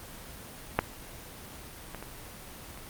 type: clicks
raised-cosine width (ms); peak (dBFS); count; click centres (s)
0.5; -7 / -23 / -25 / -28; 4; 0.79 / 1.947 / 2.026 / 2.775
effects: pink hiss -45 dBFS RMS until 2.89 s + Opus 24 kbps